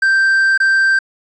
triangle tone with dropouts, 1568 Hz, G6, in tune, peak -8 dBFS, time 0.02-0.99 s, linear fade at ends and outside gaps 5 ms, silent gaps 0.577-0.601 s, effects resampled to 22050 Hz + 8-bit

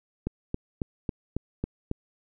click train, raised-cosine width 3 ms, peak -15 dBFS, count 7, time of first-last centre 0.27-1.914 s, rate 3.65 Hz, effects none

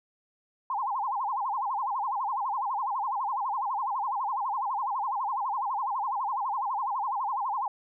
sine tone with vibrato, 927 Hz, A#5, 10 cents flat, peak -27 dBFS, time 0.7-7.68 s, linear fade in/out 2 ms, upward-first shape sine, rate 12 Hz, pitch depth 270 cents each way, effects none

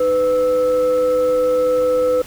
sine tone with frequency modulation, 502 Hz, B4, 28 cents sharp, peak -13 dBFS, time 0-2.22 s, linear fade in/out 5 ms, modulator 809 Hz, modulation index 0.34, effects pink hiss -38 dBFS RMS until 2.26 s

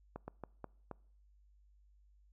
slowing click train, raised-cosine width 1 ms, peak -29 dBFS, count 5, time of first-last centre 0.16-0.913 s, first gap 120 ms, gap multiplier 1.31, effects noise-tail reverb RT60 0.6 s tail -25 dB re dry + added 50 Hz sine -63 dBFS peak until 2.32 s

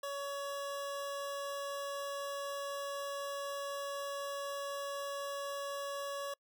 25% pulse tone, 562 Hz, C#5, 24 cents sharp, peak -34 dBFS, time 0.03-6.34 s, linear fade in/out 5 ms, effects noise-tail reverb RT60 0.1 s tail -26 dB re dry

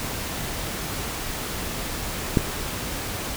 click, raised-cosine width 3 ms, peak -3 dBFS, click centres 2.372 s, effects pink hiss -30 dBFS RMS until 3.36 s

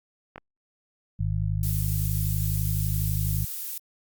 clicks, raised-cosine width 0.5 ms, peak -24 dBFS, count 2, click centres 0.359 / 0.38 s
harmonic tone, 51.91 Hz, G#1, in tune, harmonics 1 / 2 / 3, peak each -29 / -26 / -30 dBFS, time 1.19-3.45 s, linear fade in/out 10 ms
violet noise, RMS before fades -33 dBFS, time 1.63-3.78 s, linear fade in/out 2 ms
effects Opus 48 kbps

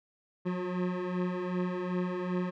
25% pulse beating tone pair, 178.7 / 181.3 Hz, F3 / F#3, +40 / -35 cents, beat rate 2.6 Hz, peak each -32 / -28 dBFS, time 0.45-2.51 s, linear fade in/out 20 ms, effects low-pass 2000 Hz 12 dB/octave

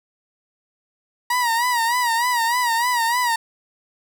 30% pulse tone with vibrato, 953 Hz, A#5, 38 cents sharp, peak -15 dBFS, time 1.3-3.36 s, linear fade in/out 5 ms, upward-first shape sine, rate 3.3 Hz, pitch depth 84 cents each way, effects none

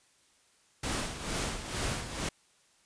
pink noise with tremolo, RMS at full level -32 dBFS, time 0.83-2.29 s, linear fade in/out 5 ms, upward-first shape sine, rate 2.2 Hz, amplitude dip 65%, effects white hiss -66 dBFS RMS until 2.85 s + resampled to 22050 Hz

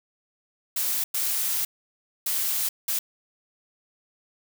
blue noise bursts at uneven times, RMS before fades -26 dBFS, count 4, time 0.76-1.04 / 1.14-1.65 / 2.26-2.69 / 2.88-2.99 s, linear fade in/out 5 ms, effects none

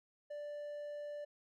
triangle tone, 587.3 Hz, D5, in tune, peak -40 dBFS, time 0.3-1.25 s, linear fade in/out 10 ms, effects none

